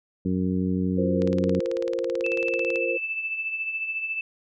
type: harmonic tone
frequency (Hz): 92.5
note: F#2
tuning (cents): 0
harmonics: 1 / 2 / 3 / 4 / 5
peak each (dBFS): -31 / -24 / -28 / -34 / -36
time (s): 0.25-1.6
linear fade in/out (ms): 5
type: chord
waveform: sine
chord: F suspended fourth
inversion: none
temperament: equal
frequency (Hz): 349.2 / 466.2 / 523.3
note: F4 / Bb4 / C5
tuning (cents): 0 / 0 / 0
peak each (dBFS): -30 / -29 / -27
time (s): 0.97-2.98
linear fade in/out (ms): 20
type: click train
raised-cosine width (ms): 0.2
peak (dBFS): -20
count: 29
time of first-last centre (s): 1.22-2.758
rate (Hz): 18.2
type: tone with tremolo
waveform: sine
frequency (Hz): 2637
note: E7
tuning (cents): 0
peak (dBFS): -24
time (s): 2.24-4.21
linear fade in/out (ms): 2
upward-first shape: triangle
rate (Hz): 14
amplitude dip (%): 60
effects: none